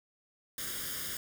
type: noise with comb filter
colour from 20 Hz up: white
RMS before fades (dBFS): -38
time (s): 0.58-1.17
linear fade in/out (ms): 2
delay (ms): 0.59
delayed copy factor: +0.75
effects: none